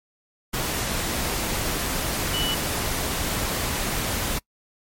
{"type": "tone in noise", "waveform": "sine", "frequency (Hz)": 2960, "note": "F#7", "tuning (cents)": 0, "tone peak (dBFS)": -25, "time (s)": [2.33, 2.55], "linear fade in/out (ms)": 10, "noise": "pink", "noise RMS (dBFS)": -26, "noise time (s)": [0.53, 4.39], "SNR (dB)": -2, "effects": ["noise-tail reverb RT60 0.1 s tail -25 dB re dry", "MP3 64 kbps"]}